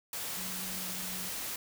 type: tone in noise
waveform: sine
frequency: 185 Hz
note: F#3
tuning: in tune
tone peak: -45 dBFS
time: 0.37-1.29 s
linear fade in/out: 2 ms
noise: white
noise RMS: -38 dBFS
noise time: 0.13-1.56 s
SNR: -10 dB
effects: none